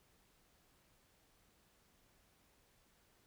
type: silence
effects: pink hiss -72 dBFS RMS until 3.26 s